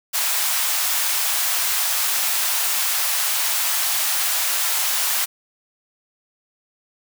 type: high-pass noise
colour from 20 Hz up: white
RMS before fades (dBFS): -21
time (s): 0.13-5.26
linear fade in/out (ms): 20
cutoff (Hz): 690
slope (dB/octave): 24
effects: none